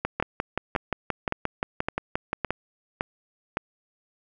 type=two click trains; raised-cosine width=0.5 ms; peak=-10 / -10 dBFS; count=15 / 7; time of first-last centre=0.05-2.506 / 0.2-3.571 s; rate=5.7 / 1.78 Hz; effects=none